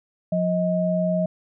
sine tone pair together, 178.02 / 630 Hz, F3 / D#5, +33 / +21 cents, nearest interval octave + minor seventh, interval 2188 cents, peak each -22 dBFS, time 0.32-1.26 s, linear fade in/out 5 ms, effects none

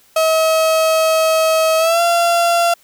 35% pulse tone with pitch glide, 640 to 685.9 Hz, D#5 to F5, +49 to -31 cents, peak -10 dBFS, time 0.16-2.74 s, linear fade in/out 5 ms, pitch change +120 cents, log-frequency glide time 1.78-2.01 s, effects white hiss -52 dBFS RMS until 2.83 s

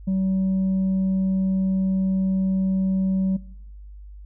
triangle tone with tanh clipping, 190 Hz, F#3, 46 cents sharp, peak -20 dBFS, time 0.07-3.37 s, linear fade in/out 10 ms, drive 7 dB, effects noise-tail reverb RT60 0.9 s tail -21 dB re dry + added 50 Hz sine -38 dBFS peak until 4.25 s

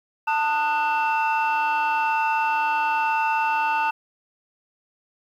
sine tone cluster, 891 / 1235 / 1474 / 2674 Hz, A5 / D#6 / F#6 / E7, +22 / -13 / -7 / +24 cents, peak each -20 / -29 / -27 / -27 dBFS, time 0.27-3.91 s, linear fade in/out 10 ms, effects tanh soft clip ceiling -14 dBFS + 9-bit

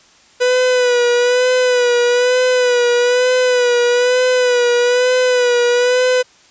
45% pulse tone with vibrato, 493.9 Hz, B4, in tune, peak -11 dBFS, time 0.4-6.23 s, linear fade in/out 20 ms, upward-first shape sine, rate 1.1 Hz, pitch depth 43 cents each way, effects white hiss -48 dBFS RMS until 6.5 s + resampled to 16000 Hz

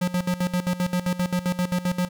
square tone with tremolo, 179.5 Hz, F3, 48 cents sharp, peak -21 dBFS, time 0.01-2.09 s, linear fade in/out 10 ms, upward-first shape square, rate 7.6 Hz, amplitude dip 80%, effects none

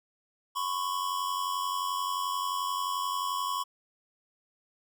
square tone pair together, 1008.6 / 1100 Hz, B5 / C#6, +36 / -14 cents, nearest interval major second, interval 150 cents, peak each -34 / -32 dBFS, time 0.55-3.64 s, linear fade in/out 20 ms, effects none

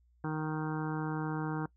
harmonic tone, 155.56 Hz, D#3, in tune, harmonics 1 / 2 / 3 / 5 / 6 / 7 / 8 / 9 / 10, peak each -35 / -37 / -43 / -44 / -44 / -48 / -49 / -47 / -49 dBFS, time 0.24-1.66 s, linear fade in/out 2 ms, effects noise-tail reverb RT60 0.1 s tail -22 dB re dry + added 60 Hz sine -64 dBFS peak until 1.76 s

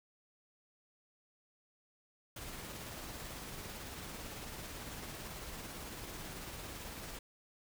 pink noise with tremolo, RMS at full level -45 dBFS, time 2.36-7.19 s, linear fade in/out 5 ms, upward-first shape sine, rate 18 Hz, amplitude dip 25%, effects none

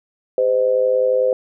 sine tone with amplitude modulation, 513 Hz, C5, 34 cents flat, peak -10 dBFS, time 0.38-1.33 s, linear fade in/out 2 ms, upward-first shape sine, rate 111 Hz, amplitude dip 75%, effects none

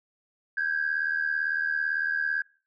sine tone pair together, 1568 / 1645.9 Hz, G6 / G#6, 0 / -16 cents, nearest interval minor second, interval 84 cents, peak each -27 dBFS, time 0.57-2.42 s, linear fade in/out 5 ms, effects noise-tail reverb RT60 0.4 s tail -23 dB re dry + tanh soft clip ceiling -18 dBFS

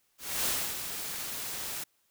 white noise with ADSR envelope, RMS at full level -29 dBFS, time 0.18-1.84 s, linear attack 270 ms, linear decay 300 ms, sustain -8 dB, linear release 8 ms, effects white hiss -72 dBFS RMS until 2.1 s

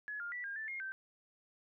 sine tone with pitch steps, 1695 / 1408 / 1961 / 1613 / 1762 / 2137 / 1554 Hz, G#6 / F6 / B6 / G6 / A6 / C7 / G6, +35 / +14 / -13 / +49 / +2 / +36 / -16 cents, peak -39 dBFS, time 0.08-0.92 s, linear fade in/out 0 ms, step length 120 ms, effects none

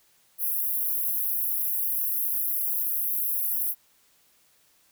pink high-pass noise, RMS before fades -27 dBFS, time 0.38-3.75 s, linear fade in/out 50 ms, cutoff 11000 Hz, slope 96 dB/octave, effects white hiss -63 dBFS RMS until 4.91 s

